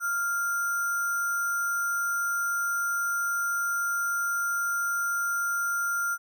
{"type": "tone with sample-and-hold", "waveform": "sine", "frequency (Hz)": 1396.9, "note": "F6", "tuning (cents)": 0, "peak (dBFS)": -25, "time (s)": [0, 6.18], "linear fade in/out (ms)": 50, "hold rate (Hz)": 7350, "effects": []}